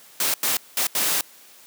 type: noise bursts at uneven times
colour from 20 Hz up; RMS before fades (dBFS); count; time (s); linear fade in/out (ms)
white; -22; 4; 0.2-0.34 / 0.43-0.57 / 0.77-0.87 / 0.95-1.21; 2
effects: white hiss -49 dBFS RMS until 1.66 s + high-pass 200 Hz 12 dB/octave